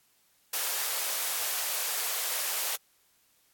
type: high-pass noise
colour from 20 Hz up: white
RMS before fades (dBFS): -31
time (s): 0.53-2.76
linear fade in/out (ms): 5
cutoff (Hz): 480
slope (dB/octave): 24
effects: white hiss -67 dBFS RMS until 3.53 s + AAC 64 kbps